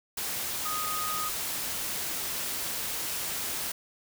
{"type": "tone in noise", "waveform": "sine", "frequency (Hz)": 1244.5, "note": "D#6", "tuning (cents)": 0, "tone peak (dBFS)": -32, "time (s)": [0.65, 1.29], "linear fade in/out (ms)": 5, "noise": "white", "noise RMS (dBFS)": -33, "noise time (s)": [0.17, 3.72], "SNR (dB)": -2, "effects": []}